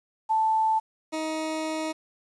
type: tone pair in turn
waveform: sine / 20% pulse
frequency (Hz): 880 / 315.1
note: A5 / D#4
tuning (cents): 0 / +22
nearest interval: octave + tritone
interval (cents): 1778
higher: first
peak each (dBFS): -20 / -23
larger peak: first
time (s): 0.29-0.8 / 1.12-1.93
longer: second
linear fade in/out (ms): 20
effects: resampled to 22050 Hz + 9-bit